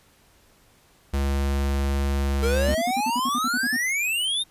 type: tone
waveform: square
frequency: 69.3 Hz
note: C#2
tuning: in tune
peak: -22 dBFS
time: 1.13-2.75 s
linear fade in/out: 10 ms
type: exponential sweep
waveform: square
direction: up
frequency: 445.7 to 3729 Hz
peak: -23 dBFS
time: 2.42-4.44 s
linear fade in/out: 20 ms
type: tone bursts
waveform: triangle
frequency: 246.3 Hz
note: B3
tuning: 5 cents flat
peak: -24 dBFS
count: 12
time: 2.68-3.767 s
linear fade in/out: 5 ms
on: 42 ms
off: 53 ms
effects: pink hiss -58 dBFS RMS until 4.5 s + resampled to 32000 Hz